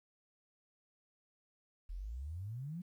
sine exponential sweep, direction up, 39.61 to 185 Hz, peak -40 dBFS, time 1.89-2.82 s, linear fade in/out 10 ms, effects 12-bit

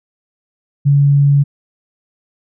sine tone, 141.8 Hz, C#3, 40 cents sharp, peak -7 dBFS, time 0.85-1.44 s, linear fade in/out 20 ms, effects none

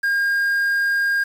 triangle tone with quantisation, 1615 Hz, G#6, 49 cents flat, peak -15 dBFS, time 0.03-1.24 s, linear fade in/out 10 ms, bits 7, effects none

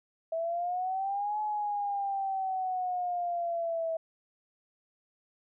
sine exponential two-way sweep, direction up then down, 649 to 852 to 649 Hz, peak -29 dBFS, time 0.32-3.97 s, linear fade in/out 5 ms, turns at 1.4 s, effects none

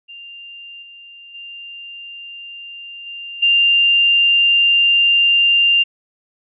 sine tone with level steps, 2791 Hz, F7, 2 cents flat, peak -33 / -37 / -31 / -28 / -10 dBFS, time 0.08-5.84 s, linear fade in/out 20 ms, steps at 0.82 / 1.34 / 3.06 / 3.42 s, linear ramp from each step 10 ms, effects none

